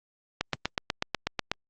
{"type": "click train", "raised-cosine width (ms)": 0.2, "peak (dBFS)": -8, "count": 10, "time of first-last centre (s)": [0.41, 1.516], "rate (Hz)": 8.14, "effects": ["low-pass 5000 Hz 12 dB/octave", "Opus 48 kbps"]}